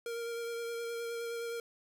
square tone with vibrato, 466.2 Hz, A#4, in tune, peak -37 dBFS, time 0.06-1.6 s, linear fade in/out 2 ms, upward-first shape sine, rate 9.6 Hz, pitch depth 15 cents each way, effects none

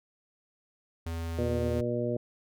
square tone, 82.9 Hz, E2, 10 cents sharp, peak -33 dBFS, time 1.06-1.81 s, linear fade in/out 5 ms
harmonic tone, 120 Hz, B2, 49 cents flat, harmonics 1 / 2 / 3 / 4 / 5, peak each -34 / -34 / -34 / -34 / -34 dBFS, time 1.38-2.17 s, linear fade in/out 5 ms
effects none

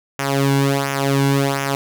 sawtooth tone with flanger, 138.3 Hz, C#3, 4 cents flat, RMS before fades -18 dBFS, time 0.19-1.75 s, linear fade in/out 0 ms, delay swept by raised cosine 0.23 to 1.63 ms, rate 1.4 Hz, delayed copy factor -0.75, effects none

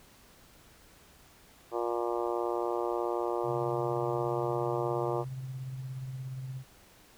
harmonic tone, 118.4 Hz, A#2, 27 cents sharp, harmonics 3 / 4 / 5 / 6 / 7 / 8 / 9 / 10, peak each -33 / -35 / -37 / -39 / -40 / -41 / -42 / -43 dBFS, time 1.71-5.25 s, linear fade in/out 50 ms
sine tone with tremolo, 130.81 Hz, C3, in tune, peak -34 dBFS, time 3.43-6.64 s, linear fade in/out 50 ms, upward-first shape triangle, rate 17 Hz, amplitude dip 45%
effects pink hiss -58 dBFS RMS until 7.17 s

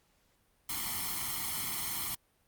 white noise with comb filter, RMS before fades -35 dBFS, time 0.69-2.15 s, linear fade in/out 5 ms, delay 0.94 ms, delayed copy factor +0.9, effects pink hiss -71 dBFS RMS until 2.47 s + Opus 48 kbps

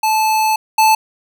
square tone pair in turn, 871 / 874.4 Hz, A5 / A5, -18 / -11 cents, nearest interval unison, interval 7 cents, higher second, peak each -13 / -9 dBFS, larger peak second, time 0.03-0.56 / 0.78-0.95 s, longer first, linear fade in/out 5 ms, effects none

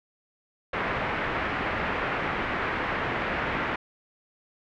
white low-pass noise, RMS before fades -29 dBFS, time 0.73-3.76 s, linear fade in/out 5 ms, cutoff 2100 Hz, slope 24 dB/octave, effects none

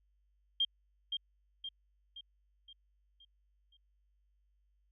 sine tone with echo, 3200 Hz, G7, 35 cents sharp, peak -27 dBFS, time 0.6-0.65 s, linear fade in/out 5 ms, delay 520 ms, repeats 6, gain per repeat -6 dB, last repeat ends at 3.77 s, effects added 50 Hz sine -70 dBFS peak until 4.91 s

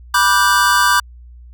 square chord, G major seventh, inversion first, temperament just, 980 / 1176 / 1470 / 1568 Hz, B5 / D6 / F#6 / G6, -14 / +2 / -12 / 0 cents, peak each -17 / -16 / -21 / -16 dBFS, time 0.14-1 s, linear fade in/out 5 ms, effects added 60 Hz sine -36 dBFS peak until 1.53 s

